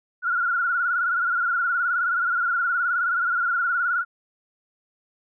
sine tone with vibrato, 1420 Hz, F6, 28 cents sharp, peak -20 dBFS, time 0.22-4.05 s, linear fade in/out 50 ms, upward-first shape sine, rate 19 Hz, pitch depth 75 cents each way, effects none

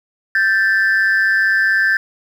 sine tone pair together, 1564.3 / 1760 Hz, G6 / A6, -4 / 0 cents, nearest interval major second, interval 204 cents, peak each -13 dBFS, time 0.35-1.97 s, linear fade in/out 2 ms, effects tanh soft clip ceiling -8 dBFS + 7-bit

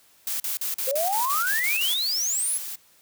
blue noise bursts, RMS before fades -28 dBFS, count 10, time 0.27-1.939 s, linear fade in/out 2 ms, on 130 ms, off 41 ms
sine exponential sweep, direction up, 510 to 11220 Hz, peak -23 dBFS, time 0.87-2.58 s, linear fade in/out 10 ms
blue noise, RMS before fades -34 dBFS, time 1.05-2.76 s, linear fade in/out 10 ms
effects white hiss -58 dBFS RMS until 3.01 s + high-pass 60 Hz 12 dB/octave

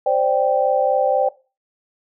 sine chord, C suspended second, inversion none, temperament equal, 523.3 / 587.3 / 784 Hz, C5 / D5 / G5, 0 / 0 / 0 cents, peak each -19 dBFS, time 0.06-1.29 s, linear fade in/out 5 ms, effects noise-tail reverb RT60 0.3 s tail -19 dB re dry

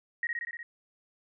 sine tone with echo, 1886 Hz, A#6, 20 cents sharp, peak -27 dBFS, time 0.23-0.27 s, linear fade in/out 2 ms, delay 60 ms, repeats 6, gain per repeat -2 dB, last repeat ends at 0.63 s, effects none

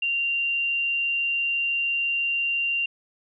sine tone, 2773 Hz, F7, 13 cents flat, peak -22 dBFS, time 0.02-2.86 s, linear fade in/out 5 ms, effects none

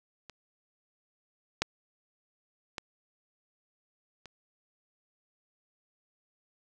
clicks, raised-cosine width 0.2 ms, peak -28 / -9 / -18 / -29 dBFS, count 4, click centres 0.297 / 1.62 / 2.782 / 4.257 s, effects none

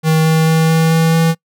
square tone with pitch steps, 158.8 / 159.81 / 160.83 / 161.86 / 162.89 / 163.93 Hz, D#3 / D#3 / E3 / E3 / E3 / E3, +36 / +47 / -42 / -31 / -20 / -9 cents, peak -10 dBFS, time 0.03-1.35 s, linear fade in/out 50 ms, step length 220 ms, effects noise-tail reverb RT60 0.1 s tail -25 dB re dry

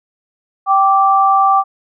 sine tone pair together, 779.8 / 1170 Hz, G5 / D6, -9 / -7 cents, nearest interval perfect fifth, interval 702 cents, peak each -11 dBFS, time 0.66-1.64 s, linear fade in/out 50 ms, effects none

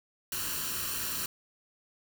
white noise with comb filter, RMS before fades -34 dBFS, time 0.32-1.26 s, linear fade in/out 2 ms, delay 0.7 ms, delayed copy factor +0.65, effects none

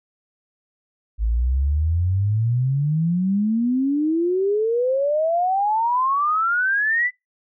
sine exponential sweep, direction up, 52.4 to 2019 Hz, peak -17 dBFS, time 1.18-7.11 s, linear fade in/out 50 ms, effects noise-tail reverb RT60 0.2 s tail -25 dB re dry

